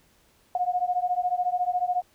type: beating tone pair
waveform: sine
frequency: 714 / 728 Hz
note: F5 / F#5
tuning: +38 / -28 cents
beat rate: 14 Hz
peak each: -26 dBFS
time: 0.55-2.02 s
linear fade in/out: 2 ms
effects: pink hiss -62 dBFS RMS until 2.14 s